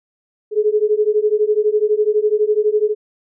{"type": "beating tone pair", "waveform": "sine", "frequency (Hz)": [418, 430], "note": ["G#4", "A4"], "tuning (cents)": [11, -40], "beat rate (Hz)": 12, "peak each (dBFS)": -16, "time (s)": [0.51, 2.95], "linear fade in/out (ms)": 50, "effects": []}